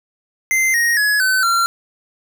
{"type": "tone with pitch steps", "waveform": "square", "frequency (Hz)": [2077, 1871.9, 1687, 1520.5, 1370.3], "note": ["C7", "A#6", "G#6", "F#6", "F6"], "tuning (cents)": [-13, 7, 27, 47, -33], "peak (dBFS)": -14, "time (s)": [0.51, 1.66], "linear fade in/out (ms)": 0, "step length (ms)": 230, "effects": []}